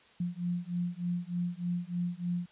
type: beating tone pair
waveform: sine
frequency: 174 / 177.3 Hz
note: F3 / F3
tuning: -6 / +26 cents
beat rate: 3.3 Hz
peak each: -34 / -34 dBFS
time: 0.2-2.46 s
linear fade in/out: 5 ms
effects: white hiss -60 dBFS RMS until 2.51 s + resampled to 8000 Hz